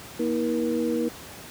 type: tone cluster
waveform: sine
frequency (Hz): 237.1 / 320.2 / 476.8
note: A#3 / D#4 / A#4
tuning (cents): +30 / +50 / +39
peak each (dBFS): -27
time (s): 0.19-1.09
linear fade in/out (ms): 10
effects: pink hiss -42 dBFS RMS until 1.5 s + high-pass 80 Hz 12 dB/octave